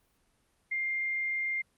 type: tone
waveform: sine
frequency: 2109 Hz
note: C7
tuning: 13 cents sharp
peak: -29 dBFS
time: 0.71-1.62 s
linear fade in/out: 10 ms
effects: pink hiss -71 dBFS RMS until 1.77 s + Opus 32 kbps